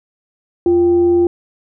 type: tone with frequency modulation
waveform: sine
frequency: 347.7 Hz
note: F4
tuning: 8 cents flat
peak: -9 dBFS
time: 0.66-1.27 s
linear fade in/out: 2 ms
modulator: 433 Hz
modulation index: 0.21
effects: none